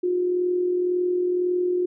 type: tone with amplitude modulation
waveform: sine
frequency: 359 Hz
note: F4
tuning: 48 cents sharp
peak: -18 dBFS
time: 0.03-1.86 s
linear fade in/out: 10 ms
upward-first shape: sine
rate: 41.9 Hz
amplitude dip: 40%
effects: none